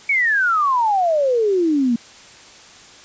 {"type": "exponential sweep", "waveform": "sine", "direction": "down", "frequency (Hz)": [2290, 227.4], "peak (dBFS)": -14, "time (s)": [0.09, 1.96], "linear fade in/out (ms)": 5, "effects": ["white hiss -43 dBFS RMS until 3.04 s", "resampled to 16000 Hz"]}